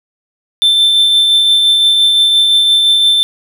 triangle tone with tremolo, 3549 Hz, A7, 14 cents sharp, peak -4 dBFS, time 0.62-3.23 s, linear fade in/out 0 ms, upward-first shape triangle, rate 5.8 Hz, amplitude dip 30%, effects none

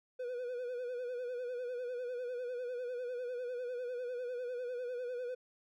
triangle tone with vibrato, 493.9 Hz, B4, in tune, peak -35 dBFS, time 0.19-5.35 s, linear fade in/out 10 ms, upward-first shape sine, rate 10 Hz, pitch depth 59 cents each way, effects none

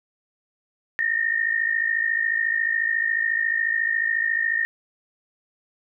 sine tone pair together, 1810.6 / 1864.7 Hz, A6 / A#6, +49 / 0 cents, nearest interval minor second, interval 51 cents, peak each -23 dBFS, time 0.99-4.65 s, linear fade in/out 0 ms, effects none

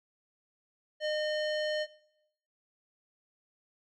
square tone with low-pass filter, 610 Hz, D#5, 34 cents flat, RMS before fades -32 dBFS, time 1-1.87 s, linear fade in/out 50 ms, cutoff 3900 Hz, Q 1.8, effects noise-tail reverb RT60 0.8 s tail -19 dB re dry

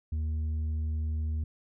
sine tone with tanh clipping, 78 Hz, D#2, 5 cents sharp, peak -29 dBFS, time 0.12-1.44 s, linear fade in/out 5 ms, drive 4 dB, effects none

